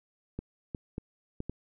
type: clicks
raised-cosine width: 3 ms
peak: -22 dBFS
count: 5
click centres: 0.39 / 0.748 / 0.981 / 1.404 / 1.496 s
effects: none